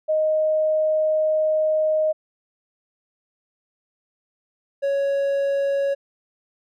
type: tone pair in turn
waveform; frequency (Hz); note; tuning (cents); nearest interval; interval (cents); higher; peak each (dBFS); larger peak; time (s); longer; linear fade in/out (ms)
sine / triangle; 622.3 / 556.2; D#5 / C#5; 0 / +6; major second; 194; first; -17; neither; 0.08-2.13 / 4.82-5.95; first; 20
effects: none